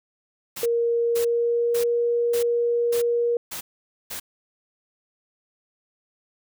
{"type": "noise bursts", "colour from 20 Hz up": "white", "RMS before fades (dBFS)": -33, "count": 7, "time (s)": [0.56, 4.2], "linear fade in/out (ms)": 10, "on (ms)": 100, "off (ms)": 490}
{"type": "tone with pitch glide", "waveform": "sine", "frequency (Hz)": [468.7, 473.9], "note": ["A#4", "A#4"], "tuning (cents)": [9, 28], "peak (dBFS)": -19, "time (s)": [0.63, 3.37], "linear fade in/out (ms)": 2, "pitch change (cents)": 19, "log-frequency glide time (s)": [1.04, 1.9]}
{"effects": []}